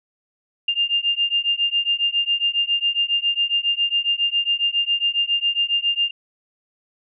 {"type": "beating tone pair", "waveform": "sine", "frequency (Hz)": [2800, 2807.3], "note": ["F7", "F7"], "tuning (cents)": [4, 8], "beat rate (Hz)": 7.3, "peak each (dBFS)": -21, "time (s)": [0.68, 6.11], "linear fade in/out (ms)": 5, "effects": []}